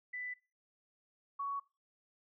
sine tone pair in turn, 1990 / 1119.3 Hz, B6 / C#6, +13 / +16 cents, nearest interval minor seventh, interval 997 cents, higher first, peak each -39 / -35 dBFS, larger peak second, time 0.13-0.34 / 1.39-1.6 s, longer neither, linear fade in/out 10 ms, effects noise-tail reverb RT60 0.3 s tail -21 dB re dry

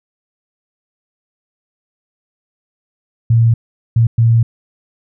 sine tone bursts at uneven times, 115.3 Hz, A#2, 19 cents flat, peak -7 dBFS, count 3, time 3.3-3.54 / 3.96-4.07 / 4.18-4.43 s, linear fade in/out 5 ms, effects none

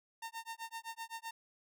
sawtooth tone with tremolo, 911 Hz, A#5, 40 cents flat, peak -36 dBFS, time 0.22-1.31 s, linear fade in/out 5 ms, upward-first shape sine, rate 7.8 Hz, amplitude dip 100%, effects none

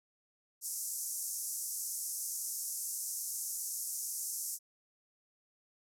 white band-pass noise, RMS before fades -39 dBFS, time 0.61-4.59 s, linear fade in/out 50 ms, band 5600 to 13000 Hz, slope 48 dB/octave, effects none

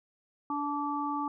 harmonic tone, 290 Hz, D4, 22 cents flat, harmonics 1 / 3 / 4, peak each -34 / -34 / -34 dBFS, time 0.5-1.28 s, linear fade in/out 2 ms, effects none

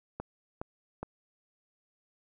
click train, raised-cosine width 1 ms, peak -22 dBFS, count 3, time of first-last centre 0.2-1.03 s, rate 2.41 Hz, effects none

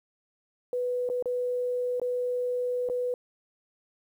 sine tone with dropouts, 494.6 Hz, B4, 3 cents sharp, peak -26 dBFS, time 0.73-3.14 s, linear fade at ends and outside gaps 1 ms, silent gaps 1.09-1.099 / 1.225-1.257 / 1.998-2.016 / 2.889-2.898 s, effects 10-bit

